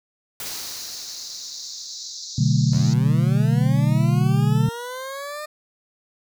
white noise with exponential decay, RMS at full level -31 dBFS, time 0.4-2.61 s, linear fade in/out 1 ms, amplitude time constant 480 ms
pink band-pass noise, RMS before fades -35 dBFS, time 0.45-2.94 s, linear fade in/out 10 ms, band 3900 to 6900 Hz, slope 96 dB/octave
sine chord, B minor seventh, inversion none, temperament equal, 123.47 / 146.83 / 185 / 220 Hz, B2 / D3 / F#3 / A3, 0 / 0 / 0 / 0 cents, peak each -19 / -19 / -25 / -25 dBFS, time 2.38-4.69 s, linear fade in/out 5 ms
20% pulse linear sweep, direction up, 75.1 to 610 Hz, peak -25 dBFS, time 2.72-5.46 s, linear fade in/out 10 ms
effects none

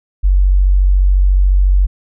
sine tone, 47.06 Hz, F#1, 30 cents sharp, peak -7 dBFS, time 0.23-1.87 s, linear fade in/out 20 ms, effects none

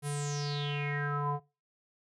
square tone with low-pass filter sweep, 145 Hz, D3, 22 cents flat, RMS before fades -33 dBFS, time 0.02-1.4 s, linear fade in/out 50 ms, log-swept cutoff 11000 to 820 Hz, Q 7.9, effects noise-tail reverb RT60 0.3 s tail -22 dB re dry

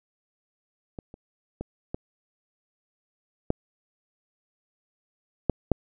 clicks, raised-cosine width 2 ms, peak -23 / -30 / -19 / -17 / -9 / -7 / -6 dBFS, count 7, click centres 0.988 / 1.141 / 1.61 / 1.945 / 3.504 / 5.497 / 5.717 s, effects none

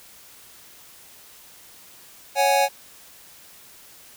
square chord, C# suspended fourth, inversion none, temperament equal, 554.4 / 740 / 830.6 Hz, C#5 / F#5 / G#5, 0 / 0 / 0 cents, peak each -22 / -23 / -21 dBFS, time 2.35-2.69 s, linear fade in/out 50 ms, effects white hiss -48 dBFS RMS until 4.16 s

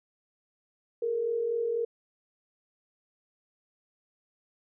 sine tone pair together, 422.2 / 466.2 Hz, G#4 / A#4, +29 / 0 cents, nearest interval major second, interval 171 cents, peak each -35 / -27 dBFS, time 1.02-1.85 s, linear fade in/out 5 ms, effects none

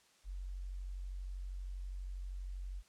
sine tone, 46.25 Hz, F#1, in tune, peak -40 dBFS, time 0.24-2.83 s, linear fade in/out 50 ms, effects white hiss -68 dBFS RMS until 2.88 s + low-pass 8000 Hz 12 dB/octave

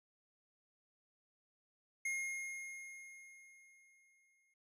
square tone with exponential decay, 2142 Hz, C7, 40 cents sharp, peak -36 dBFS, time 2.05-4.54 s, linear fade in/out 5 ms, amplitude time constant 540 ms, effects low-pass 12000 Hz 12 dB/octave

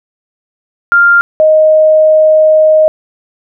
sine tone pair in turn, 1396.9 / 623.3 Hz, F6 / D#5, 0 / +3 cents, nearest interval octave + major second, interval 1397 cents, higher first, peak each -3 dBFS, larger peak neither, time 0.92-1.21 / 1.4-2.88 s, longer second, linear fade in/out 0 ms, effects none

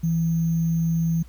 sine tone with sample-and-hold, 164.81 Hz, E3, in tune, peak -19 dBFS, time 0.03-1.23 s, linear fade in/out 10 ms, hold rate 6300 Hz, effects added 60 Hz sine -42 dBFS peak until 1.28 s + pink hiss -57 dBFS RMS until 1.28 s

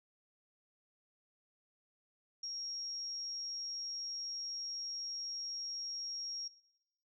sine tone, 5588 Hz, F8, in tune, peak -39 dBFS, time 2.43-6.48 s, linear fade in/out 5 ms, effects noise-tail reverb RT60 0.9 s tail -19 dB re dry

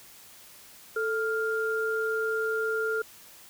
sine tone pair together, 441.3 / 1401 Hz, A4 / F6, +5 / +5 cents, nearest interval octave + minor sixth, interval 2000 cents, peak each -28 / -29 dBFS, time 0.96-3.02 s, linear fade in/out 5 ms, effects white hiss -51 dBFS RMS until 3.49 s

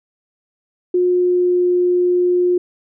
sine tone with pitch glide, 359.4 to 357.1 Hz, F4 to F4, +50 to +39 cents, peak -12 dBFS, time 0.94-2.58 s, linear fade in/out 5 ms, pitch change -11 cents, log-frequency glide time 1.08-1.65 s, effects none

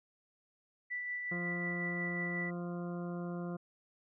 sine tone with tremolo, 1972 Hz, B6, 3 cents flat, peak -35 dBFS, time 0.9-2.51 s, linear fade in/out 20 ms, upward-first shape sine, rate 5.5 Hz, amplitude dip 30%
harmonic tone, 174.61 Hz, F3, in tune, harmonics 1 / 2 / 3 / 4 / 6 / 7 / 8, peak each -38 / -44 / -48 / -50 / -54 / -55 / -56 dBFS, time 1.31-3.57 s, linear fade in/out 10 ms
effects none

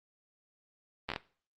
slowing click train, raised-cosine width 0.3 ms, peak -18 dBFS, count 5, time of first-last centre 1.09-1.161 s, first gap 12 ms, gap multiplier 1.27, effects noise-tail reverb RT60 0.4 s tail -17 dB re dry + Opus 24 kbps

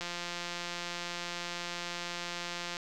click train, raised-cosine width 0.2 ms, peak -20 dBFS, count 481, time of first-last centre 0.01-2.769 s, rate 174 Hz, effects none

